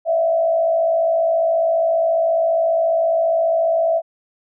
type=tone with frequency modulation; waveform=sine; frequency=659.3 Hz; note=E5; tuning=in tune; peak=-14 dBFS; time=0.05-4.02 s; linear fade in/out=50 ms; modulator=54.7 Hz; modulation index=0.59; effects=none